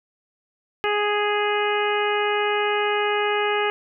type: harmonic tone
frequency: 415.3 Hz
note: G#4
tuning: in tune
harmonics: 1 / 2 / 3 / 4 / 5 / 6 / 7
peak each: -23 / -26 / -28 / -29 / -30 / -31 / -31 dBFS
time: 0.84-3.7 s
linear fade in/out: 0 ms
effects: none